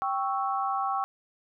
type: chord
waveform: sine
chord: C# diminished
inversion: second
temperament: equal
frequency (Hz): 784 / 1108.7 / 1318.5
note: G5 / C#6 / E6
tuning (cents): 0 / 0 / 0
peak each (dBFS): -29 / -30 / -33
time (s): 0.02-1.04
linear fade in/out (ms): 0
effects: none